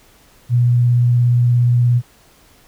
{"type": "tone with vibrato", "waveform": "sine", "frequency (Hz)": 121.4, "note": "B2", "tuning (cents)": -29, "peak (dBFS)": -10, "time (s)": [0.49, 2.02], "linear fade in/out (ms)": 50, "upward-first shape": "sine", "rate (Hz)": 17, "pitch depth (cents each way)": 12, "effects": ["pink hiss -50 dBFS RMS until 2.67 s"]}